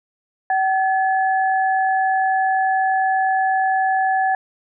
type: tone pair together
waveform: sine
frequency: 762 / 1710.6 Hz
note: G5 / A6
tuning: -49 / -49 cents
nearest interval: octave + major second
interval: 1400 cents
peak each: -16 / -23 dBFS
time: 0.5-4.35 s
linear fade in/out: 2 ms
effects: none